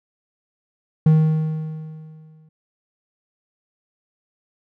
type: tone with exponential decay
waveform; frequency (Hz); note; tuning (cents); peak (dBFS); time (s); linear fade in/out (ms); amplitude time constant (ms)
triangle; 156.9; D#3; +15; -7; 1.06-2.49; 5; 310
effects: none